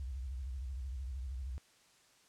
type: tone with vibrato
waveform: sine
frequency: 65 Hz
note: C2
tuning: 11 cents flat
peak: -38 dBFS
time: 0-1.58 s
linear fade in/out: 0 ms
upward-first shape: square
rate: 13 Hz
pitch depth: 130 cents each way
effects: white hiss -66 dBFS RMS until 2.28 s + low-pass 8000 Hz 12 dB/octave